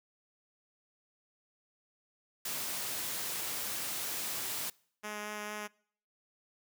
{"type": "noise", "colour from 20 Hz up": "white", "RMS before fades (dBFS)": -37, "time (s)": [2.45, 4.7], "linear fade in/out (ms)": 5}
{"type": "tone with vibrato", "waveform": "5% pulse", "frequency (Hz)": 210, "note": "G#3", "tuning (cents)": 19, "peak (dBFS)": -27, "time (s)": [5.03, 5.68], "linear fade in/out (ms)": 20, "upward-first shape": "sine", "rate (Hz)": 4.4, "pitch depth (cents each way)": 10}
{"effects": ["noise-tail reverb RT60 0.6 s tail -25 dB re dry", "high-pass 100 Hz 12 dB/octave"]}